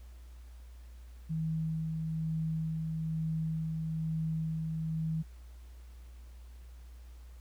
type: tone with tremolo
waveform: sine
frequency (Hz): 160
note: D#3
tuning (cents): +49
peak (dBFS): -30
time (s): 1.29-5.23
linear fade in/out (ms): 20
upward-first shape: sine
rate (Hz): 1.1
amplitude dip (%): 25
effects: added 60 Hz sine -47 dBFS peak until 7.4 s + pink hiss -65 dBFS RMS until 7.4 s